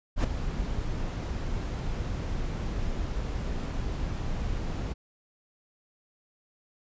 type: noise with ADSR envelope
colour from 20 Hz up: brown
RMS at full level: -21 dBFS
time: 0.16-4.94 s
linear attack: 80 ms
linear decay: 6 ms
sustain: -10 dB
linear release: 22 ms
effects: resampled to 16000 Hz